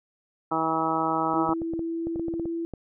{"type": "harmonic tone", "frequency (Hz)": 161.1, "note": "E3", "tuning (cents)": -39, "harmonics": [1, 2, 3, 4, 5, 6, 7, 8], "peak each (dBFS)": [-38, -29, -35, -33, -29, -30, -33, -29], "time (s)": [0.51, 1.54], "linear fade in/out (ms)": 10}
{"type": "tone with pitch glide", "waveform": "sine", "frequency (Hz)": [329.6, 334], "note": ["E4", "E4"], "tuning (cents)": [0, 23], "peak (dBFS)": -27, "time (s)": [1.34, 2.65], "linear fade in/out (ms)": 0, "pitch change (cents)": 23, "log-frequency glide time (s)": [1.57, 2.47]}
{"type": "clicks", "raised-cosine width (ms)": 2, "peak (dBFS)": -22, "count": 12, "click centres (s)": [1.492, 1.618, 1.736, 1.793, 2.07, 2.159, 2.196, 2.283, 2.339, 2.397, 2.456, 2.737]}
{"effects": []}